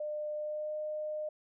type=tone with pitch glide; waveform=sine; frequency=602 to 610.1 Hz; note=D5 to D#5; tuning=+43 to -34 cents; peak=-34 dBFS; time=0-1.29 s; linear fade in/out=5 ms; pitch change=+23 cents; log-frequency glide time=0.36-0.75 s; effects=none